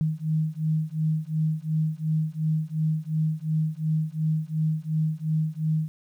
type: beating tone pair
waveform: sine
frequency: 155.4 / 158.2 Hz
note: D#3 / D#3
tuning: -2 / +29 cents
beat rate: 2.8 Hz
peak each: -26 dBFS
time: 0.01-5.88 s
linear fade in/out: 0 ms
effects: 10-bit